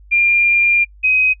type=tone pair in turn; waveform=sine; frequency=2397 / 2522 Hz; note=D7 / D#7; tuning=+35 / +23 cents; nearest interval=minor second; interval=88 cents; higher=second; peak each=-10 dBFS; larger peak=neither; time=0.11-0.85 / 1.03-1.34 s; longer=first; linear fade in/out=20 ms; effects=noise-tail reverb RT60 0.1 s tail -26 dB re dry + added 50 Hz sine -40 dBFS peak until 1.4 s